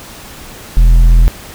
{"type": "tone with tanh clipping", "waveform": "sine", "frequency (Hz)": 41.78, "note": "E1", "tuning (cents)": 24, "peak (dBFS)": -4, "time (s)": [0.77, 1.28], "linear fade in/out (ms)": 0, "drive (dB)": 7, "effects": ["pink hiss -32 dBFS RMS until 1.54 s"]}